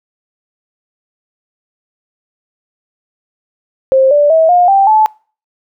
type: tone with pitch steps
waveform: sine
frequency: 530 / 584.7 / 645 / 711.6 / 785 / 866 Hz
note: C5 / D5 / E5 / F5 / G5 / A5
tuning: +22 / -8 / -38 / +32 / +2 / -28 cents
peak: -5 dBFS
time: 3.92-5.06 s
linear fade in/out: 0 ms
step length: 190 ms
effects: noise-tail reverb RT60 0.4 s tail -25 dB re dry